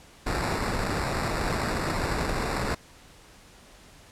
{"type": "noise with sample-and-hold", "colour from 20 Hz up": "pink", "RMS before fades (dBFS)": -28, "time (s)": [0.26, 2.75], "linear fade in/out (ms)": 10, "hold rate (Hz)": 3150, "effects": ["pink hiss -52 dBFS RMS until 4.11 s", "low-pass 10000 Hz 12 dB/octave"]}